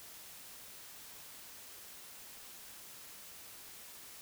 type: silence
effects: white hiss -52 dBFS RMS until 4.21 s